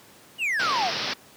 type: exponential sweep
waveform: triangle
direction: down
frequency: 3000 to 624 Hz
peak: -21 dBFS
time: 0.38-0.92 s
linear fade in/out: 50 ms
type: low-pass noise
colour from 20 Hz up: white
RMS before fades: -29 dBFS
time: 0.59-1.14 s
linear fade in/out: 10 ms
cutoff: 5600 Hz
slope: 96 dB/octave
effects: pink hiss -51 dBFS RMS until 1.36 s + high-pass 150 Hz 12 dB/octave